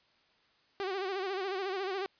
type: tone with vibrato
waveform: sawtooth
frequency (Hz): 383.4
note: G4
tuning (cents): -38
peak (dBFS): -29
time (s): 0.8-2.06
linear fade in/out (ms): 0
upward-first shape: sine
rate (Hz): 14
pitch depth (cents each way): 85
effects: white hiss -68 dBFS RMS until 2.19 s + resampled to 11025 Hz